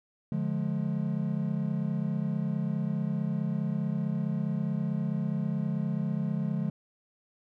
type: chord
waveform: triangle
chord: D diminished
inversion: none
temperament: just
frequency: 146.83 / 176.2 / 211.4 Hz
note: D3 / F3 / Ab3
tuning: 0 / +16 / +31 cents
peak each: -30 dBFS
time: 0.32-6.7 s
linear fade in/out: 2 ms
effects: none